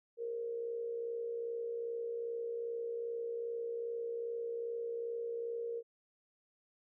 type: tone with amplitude modulation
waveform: sine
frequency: 466.2 Hz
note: A#4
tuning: in tune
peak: -34 dBFS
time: 0.17-5.83 s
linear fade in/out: 50 ms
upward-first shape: sine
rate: 62.5 Hz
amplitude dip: 50%
effects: none